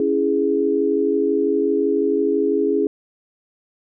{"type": "chord", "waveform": "sine", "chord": "C# minor", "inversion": "none", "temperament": "equal", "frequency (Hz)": [277.2, 329.6, 415.3], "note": ["C#4", "E4", "G#4"], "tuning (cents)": [0, 0, 0], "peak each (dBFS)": [-22, -22, -18], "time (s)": [0, 2.87], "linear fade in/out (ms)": 2, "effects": []}